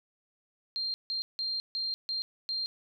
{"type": "tone bursts at uneven times", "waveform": "sine", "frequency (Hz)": 4186, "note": "C8", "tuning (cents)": 0, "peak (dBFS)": -30, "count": 6, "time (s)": [[0.76, 0.94], [1.1, 1.22], [1.39, 1.6], [1.75, 1.94], [2.09, 2.22], [2.49, 2.66]], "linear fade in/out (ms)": 0, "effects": []}